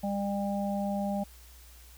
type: harmonic tone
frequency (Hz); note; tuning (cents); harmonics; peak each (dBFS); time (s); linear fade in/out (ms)
200.2; G3; +37; 1 / 3 / 4; -30 / -35 / -36; 0.03-1.24; 10
effects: added 60 Hz sine -51 dBFS peak until 1.97 s + white hiss -56 dBFS RMS until 1.97 s